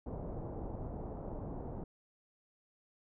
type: low-pass noise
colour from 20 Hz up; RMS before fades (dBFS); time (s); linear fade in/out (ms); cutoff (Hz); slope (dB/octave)
pink; -42; 0.06-1.84; 5; 780; 24
effects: none